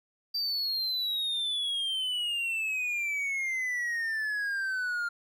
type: exponential sweep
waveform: triangle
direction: down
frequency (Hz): 4699 to 1396.9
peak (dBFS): -27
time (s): 0.34-5.09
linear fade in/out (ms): 10
effects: none